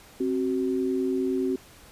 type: tone pair together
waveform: sine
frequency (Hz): 265.2 / 375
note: C4 / F#4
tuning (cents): +23 / +23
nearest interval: tritone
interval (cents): 600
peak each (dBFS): -26 / -26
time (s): 0.2-1.56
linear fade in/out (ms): 5
effects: pink hiss -51 dBFS RMS until 1.91 s + resampled to 32000 Hz